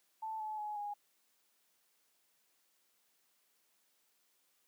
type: tone with pitch steps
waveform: sine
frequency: 880 / 860.9 / 842.2 / 823.9 Hz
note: A5 / A5 / G#5 / G#5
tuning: 0 / -38 / +24 / -14 cents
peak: -38 dBFS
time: 0.22-0.94 s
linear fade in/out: 10 ms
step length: 180 ms
effects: white hiss -75 dBFS RMS until 4.67 s + high-pass 200 Hz 12 dB/octave